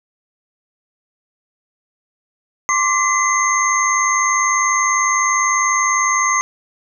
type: tone cluster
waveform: sine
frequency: 1061 / 1161 / 2033 / 6370 Hz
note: C6 / D6 / B6 / G8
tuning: +24 / -20 / +50 / +27 cents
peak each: -19 dBFS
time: 2.69-6.41 s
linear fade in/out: 0 ms
effects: none